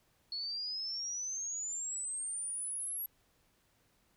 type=exponential sweep; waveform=sine; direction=up; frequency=4344 to 11570 Hz; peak=-36 dBFS; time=0.32-3.06 s; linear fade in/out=2 ms; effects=pink hiss -72 dBFS RMS until 4.16 s